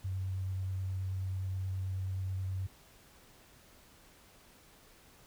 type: tone with vibrato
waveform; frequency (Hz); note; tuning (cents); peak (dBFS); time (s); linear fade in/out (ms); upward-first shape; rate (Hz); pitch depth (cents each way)
sine; 94.4; F#2; +35; -33; 0.04-2.67; 10; triangle; 9.4; 13
effects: pink hiss -60 dBFS RMS until 5.26 s